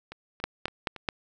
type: two click trains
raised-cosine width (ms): 0.3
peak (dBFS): -24 / -11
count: 4 / 4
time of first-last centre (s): 0.12-0.963 / 0.44-1.088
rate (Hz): 3.56 / 4.63
effects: none